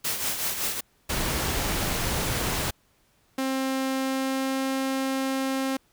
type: noise with tremolo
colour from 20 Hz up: white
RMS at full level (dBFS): -26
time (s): 0.04-0.81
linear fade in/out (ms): 10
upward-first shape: triangle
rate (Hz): 5.3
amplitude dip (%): 60
type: noise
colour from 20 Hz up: pink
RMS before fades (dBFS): -27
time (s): 1.09-2.71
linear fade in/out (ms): 10
type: tone with pitch glide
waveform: sawtooth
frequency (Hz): 265.3 to 266.8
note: C4 to C4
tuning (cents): +24 to +34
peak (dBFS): -21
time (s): 3.38-5.77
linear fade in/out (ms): 5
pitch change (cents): +10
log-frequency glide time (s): 3.95-4.66
effects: pink hiss -65 dBFS RMS until 5.92 s